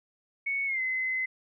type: tone with pitch glide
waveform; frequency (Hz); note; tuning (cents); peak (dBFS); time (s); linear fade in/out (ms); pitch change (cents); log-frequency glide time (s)
sine; 2217 to 2045; C#7 to C7; 0 to -40; -27; 0.46-1.26; 10; -140; 0.66-0.81
effects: none